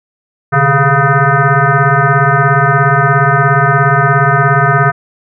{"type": "tone with frequency modulation", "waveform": "sine", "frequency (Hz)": 698.5, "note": "F5", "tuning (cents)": 0, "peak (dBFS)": -6, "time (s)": [0.52, 4.92], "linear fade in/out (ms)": 20, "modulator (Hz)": 276, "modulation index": 3.4, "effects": []}